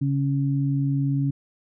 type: tone pair together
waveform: sine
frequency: 139.4 / 277.2 Hz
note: C#3 / C#4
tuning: +10 / 0 cents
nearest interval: octave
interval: 1190 cents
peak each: -21 / -26 dBFS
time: 0.01-1.31 s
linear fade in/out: 10 ms
effects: none